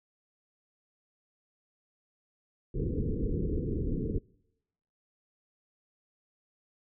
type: low-pass noise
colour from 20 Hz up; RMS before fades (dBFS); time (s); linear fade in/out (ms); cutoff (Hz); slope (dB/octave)
pink; -31; 2.74-4.19; 10; 480; 96
effects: noise-tail reverb RT60 0.9 s tail -26 dB re dry